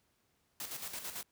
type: noise with tremolo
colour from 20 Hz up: white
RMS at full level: -41 dBFS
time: 0.6-1.23 s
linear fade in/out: 2 ms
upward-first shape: square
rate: 9 Hz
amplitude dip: 55%
effects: pink hiss -75 dBFS RMS until 1.31 s + high-pass 60 Hz 12 dB/octave